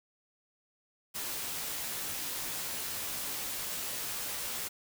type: noise with comb filter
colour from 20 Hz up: white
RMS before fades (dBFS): -37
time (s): 1.14-4.69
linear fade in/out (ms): 20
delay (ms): 15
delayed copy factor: -0.55
effects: none